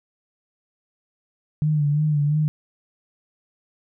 sine tone with vibrato, 149.2 Hz, D3, 28 cents sharp, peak -17 dBFS, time 1.62-2.48 s, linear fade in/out 0 ms, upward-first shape sine, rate 2.9 Hz, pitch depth 53 cents each way, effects none

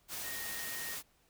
sine tone in noise, 1861 Hz, A#6, 3 cents flat, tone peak -44 dBFS, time 0.22-0.98 s, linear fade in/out 50 ms, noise white, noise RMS -41 dBFS, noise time 0.08-1.03 s, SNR -6 dB, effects pink hiss -70 dBFS RMS until 1.29 s

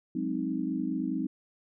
sine chord, Ab dominant seventh, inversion third, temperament equal with one note detuned, 183.08 / 207.7 / 261.6 / 311.1 Hz, Gb3 / Ab3 / C4 / Eb4, -18 / 0 / 0 / 0 cents, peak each -36 / -36 / -32 / -33 dBFS, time 0.15-1.27 s, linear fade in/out 5 ms, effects none

